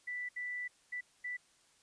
sine tone bursts at uneven times, 1975.5 Hz, B6, in tune, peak -37 dBFS, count 4, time 0.07-0.29 / 0.36-0.68 / 0.92-1.01 / 1.24-1.37 s, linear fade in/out 10 ms, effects white hiss -68 dBFS RMS until 1.82 s + resampled to 22050 Hz

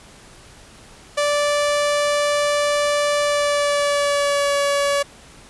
sawtooth tone with pitch glide, 584 to 567.4 Hz, D5 to C#5, -10 to +40 cents, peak -13 dBFS, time 1.17-5.03 s, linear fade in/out 10 ms, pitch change -50 cents, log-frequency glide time 3.22-4.56 s, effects pink hiss -45 dBFS RMS until 5.49 s + resampled to 24000 Hz

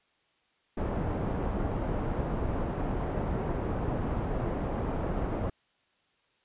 pink low-pass noise, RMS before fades -31 dBFS, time 0.77-5.5 s, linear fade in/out 5 ms, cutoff 810 Hz, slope 12 dB/octave, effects white hiss -70 dBFS RMS until 6.44 s + resampled to 8000 Hz

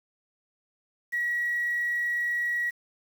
sine tone with quantisation, 1918 Hz, A#6, 49 cents sharp, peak -25 dBFS, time 1.12-2.71 s, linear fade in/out 20 ms, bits 8, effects none

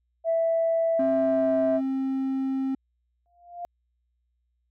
sine tone with pitch glide, 660 to 649.8 Hz, E5 to E5, +2 to -25 cents, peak -20 dBFS, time 0.24-1.81 s, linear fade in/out 50 ms, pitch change -27 cents, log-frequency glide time 1.12-1.54 s
triangle tone, 266.5 Hz, C4, 32 cents sharp, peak -22 dBFS, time 0.99-2.75 s, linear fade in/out 5 ms
sine tone with exponential growth, 698.5 Hz, F5, in tune, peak -29 dBFS, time 3.26-3.65 s, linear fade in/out 0 ms, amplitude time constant 84 ms
effects tanh soft clip ceiling -15 dBFS + added 60 Hz sine -70 dBFS peak until 4.7 s

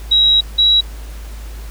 sine tone pair in turn, 3852 / 3883 Hz, B7 / B7, -44 / -30 cents, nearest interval unison, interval 14 cents, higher second, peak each -8 dBFS, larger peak neither, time 0.11-0.41 / 0.58-0.81 s, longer first, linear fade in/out 10 ms, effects added 53 Hz sine -27 dBFS peak until 1.7 s + pink hiss -40 dBFS RMS until 1.7 s

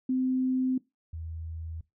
sine tone pair in turn, 257.9 / 81.23 Hz, C4 / E2, -25 / -25 cents, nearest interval octave + minor sixth, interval 2000 cents, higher first, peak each -24 / -35 dBFS, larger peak first, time 0.09-0.78 / 1.13-1.81 s, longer first, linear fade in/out 5 ms, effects noise-tail reverb RT60 0.2 s tail -20 dB re dry

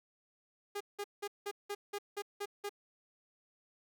sawtooth tone bursts, 407.3 Hz, G#4, 34 cents flat, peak -33 dBFS, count 9, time 0.75-2.694 s, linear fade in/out 10 ms, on 56 ms, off 180 ms, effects none

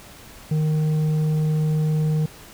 sine tone with tanh clipping, 154.7 Hz, D#3, 10 cents flat, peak -19 dBFS, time 0.51-2.26 s, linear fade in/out 5 ms, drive 6 dB, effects pink hiss -44 dBFS RMS until 2.53 s

